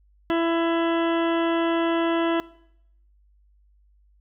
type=harmonic tone; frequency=333.4 Hz; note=E4; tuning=20 cents sharp; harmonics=1 / 2 / 3 / 4 / 5 / 6 / 8 / 9 / 10; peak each=-21 / -27 / -31 / -33 / -35 / -37 / -39 / -40 / -41 dBFS; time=0.3-2.4 s; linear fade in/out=0 ms; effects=noise-tail reverb RT60 0.8 s tail -22 dB re dry + added 50 Hz sine -56 dBFS peak until 4.2 s